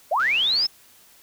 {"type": "linear sweep", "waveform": "sine", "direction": "up", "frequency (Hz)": [536, 5310], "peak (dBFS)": -18, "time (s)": [0.11, 0.67], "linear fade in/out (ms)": 10}
{"type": "click train", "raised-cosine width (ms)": 0.2, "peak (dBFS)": -22, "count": 61, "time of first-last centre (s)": [0.2, 0.658], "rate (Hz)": 131}
{"effects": ["white hiss -53 dBFS RMS until 1.22 s"]}